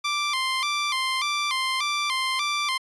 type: tone with vibrato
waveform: 15% pulse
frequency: 1108.7 Hz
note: C#6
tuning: in tune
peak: -17 dBFS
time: 0.04-2.78 s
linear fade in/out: 10 ms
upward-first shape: square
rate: 1.7 Hz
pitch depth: 100 cents each way
effects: resampled to 22050 Hz